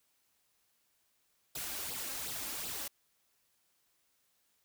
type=noise with flanger; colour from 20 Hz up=white; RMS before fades=-40 dBFS; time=1.55-2.88 s; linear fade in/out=5 ms; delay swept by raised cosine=0.23 to 3.73 ms; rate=2.7 Hz; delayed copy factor=+0.65; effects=white hiss -75 dBFS RMS until 4.64 s